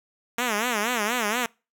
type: tone with vibrato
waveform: 5% pulse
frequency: 226.8 Hz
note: A#3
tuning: 47 cents flat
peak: -12 dBFS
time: 0.38-1.46 s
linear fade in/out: 2 ms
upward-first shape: sine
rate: 4.2 Hz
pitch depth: 180 cents each way
effects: noise-tail reverb RT60 0.3 s tail -26 dB re dry